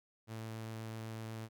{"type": "tone", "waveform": "sawtooth", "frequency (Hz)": 111.5, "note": "A2", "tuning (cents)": 23, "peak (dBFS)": -38, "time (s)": [0.27, 1.49], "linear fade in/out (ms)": 50, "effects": []}